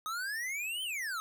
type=exponential two-way sweep; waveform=square; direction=up then down; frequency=1244.5 to 3136 to 1251 Hz; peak=-35 dBFS; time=0.06-1.2 s; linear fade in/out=0 ms; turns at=0.83 s; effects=12-bit